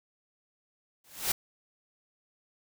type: noise with exponential growth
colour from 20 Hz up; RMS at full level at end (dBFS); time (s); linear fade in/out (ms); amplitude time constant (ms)
white; -24; 1.04-1.32; 5; 60
effects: none